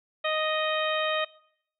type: harmonic tone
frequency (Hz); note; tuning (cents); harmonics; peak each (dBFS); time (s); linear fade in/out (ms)
622.3; D#5; 0; 1 / 2 / 3 / 4 / 5 / 6; -28 / -31 / -33 / -34 / -35 / -36; 0.24-1.25; 10
effects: noise-tail reverb RT60 0.7 s tail -22 dB re dry